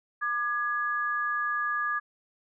sine tone pair together, 1200 / 1675 Hz, D6 / G#6, +37 / +14 cents, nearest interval tritone, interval 577 cents, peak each -29 / -29 dBFS, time 0.21-2 s, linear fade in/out 20 ms, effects none

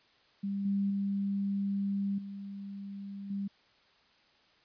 sine tone with level steps, 198.6 Hz, G3, 23 cents sharp, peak -31 / -27 / -29 / -39 / -32 dBFS, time 0.43-3.48 s, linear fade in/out 10 ms, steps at 0.65 / 0.9 / 2.18 / 3.3 s, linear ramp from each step 5 ms, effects white hiss -65 dBFS RMS until 4.64 s + resampled to 11025 Hz

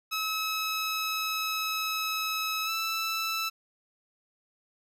15% pulse tone with pitch glide, 1289 to 1321.4 Hz, E6 to E6, -39 to +4 cents, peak -22 dBFS, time 0.11-3.5 s, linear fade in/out 20 ms, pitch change +43 cents, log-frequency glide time 2.65-2.7 s, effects none

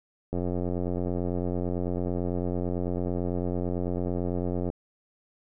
click train, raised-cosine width 2 ms, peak -17 dBFS, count 390, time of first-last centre 0.33-4.701 s, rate 89 Hz, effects none

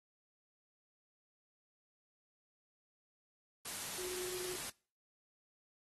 sine tone in noise, 363.8 Hz, F#4, 29 cents flat, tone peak -43 dBFS, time 3.98-4.56 s, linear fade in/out 5 ms, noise white, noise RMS -43 dBFS, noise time 3.65-4.7 s, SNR -3 dB, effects noise-tail reverb RT60 0.4 s tail -24 dB re dry + AAC 32 kbps

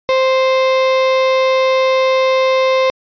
35% pulse tone, 523.3 Hz, C5, in tune, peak -9 dBFS, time 0.09-2.9 s, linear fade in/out 0 ms, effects resampled to 11025 Hz

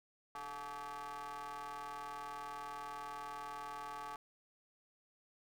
35% pulse ring-modulated tone, 140 Hz, C#3, 18 cents sharp, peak -39 dBFS, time 0.35-4.16 s, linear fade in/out 2 ms, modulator 1000 Hz, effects none

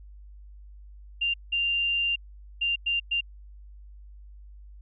sine tone bursts at uneven times, 2787 Hz, F7, 4 cents flat, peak -23 dBFS, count 5, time 1.21-1.34 / 1.52-2.16 / 2.61-2.76 / 2.86-3 / 3.11-3.21 s, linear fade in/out 10 ms, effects added 50 Hz sine -44 dBFS peak until 4.81 s

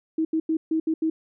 sine tone bursts at uneven times, 319.8 Hz, D#4, 48 cents sharp, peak -20 dBFS, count 6, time 0.18-0.25 / 0.33-0.4 / 0.49-0.57 / 0.71-0.8 / 0.87-0.94 / 1.02-1.1 s, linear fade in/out 5 ms, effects none

